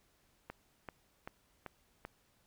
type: click train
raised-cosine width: 0.5 ms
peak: -28 dBFS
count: 5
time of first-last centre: 0.5-2.05 s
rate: 2.58 Hz
effects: pink hiss -72 dBFS RMS until 2.46 s